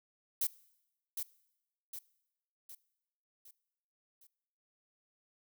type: noise with echo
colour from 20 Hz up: violet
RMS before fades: -32 dBFS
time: 0.41-0.47 s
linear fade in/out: 5 ms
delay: 760 ms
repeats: 5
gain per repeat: -6 dB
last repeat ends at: 4.27 s
effects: noise-tail reverb RT60 0.9 s tail -21 dB re dry